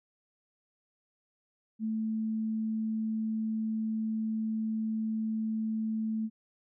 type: tone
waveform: sine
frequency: 220 Hz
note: A3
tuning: in tune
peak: -29 dBFS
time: 1.79-6.3 s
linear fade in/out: 50 ms
effects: none

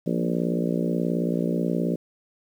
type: harmonic tone with a mistuned harmonic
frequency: 58.6 Hz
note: A#1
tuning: 10 cents sharp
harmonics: 3 / 4 / 5 / 6 / 7 / 8 / 9 / 10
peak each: -26 / -28 / -30 / -32 / -33 / -34 / -35 / -36 dBFS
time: 0.06-1.96 s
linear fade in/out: 10 ms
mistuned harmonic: 3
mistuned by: -30 cents
effects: 9-bit

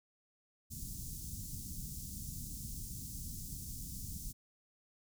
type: band-stop noise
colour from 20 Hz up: pink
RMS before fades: -44 dBFS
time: 0.7-4.33 s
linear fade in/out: 20 ms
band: 210 to 5900 Hz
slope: 24 dB/octave
effects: none

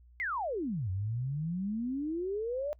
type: exponential two-way sweep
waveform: sine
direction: down then up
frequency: 2177 to 90.3 to 608 Hz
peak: -31 dBFS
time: 0.2-2.73 s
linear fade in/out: 0 ms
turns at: 0.9 s
effects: noise-tail reverb RT60 0.1 s tail -24 dB re dry + added 60 Hz sine -55 dBFS peak until 2.79 s

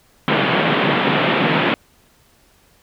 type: band-pass noise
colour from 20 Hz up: pink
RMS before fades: -17 dBFS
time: 0.28-1.74 s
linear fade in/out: 0 ms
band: 140 to 3400 Hz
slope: 48 dB/octave
effects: pink hiss -55 dBFS RMS until 2.82 s

